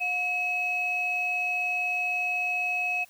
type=tone pair together; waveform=sine; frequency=720 / 2566 Hz; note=F#5 / E7; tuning=-47 / -47 cents; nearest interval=octave + minor seventh; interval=2200 cents; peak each=-32 / -25 dBFS; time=0-3.05 s; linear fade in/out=20 ms; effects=tanh soft clip ceiling -19 dBFS + white hiss -57 dBFS RMS until 3.09 s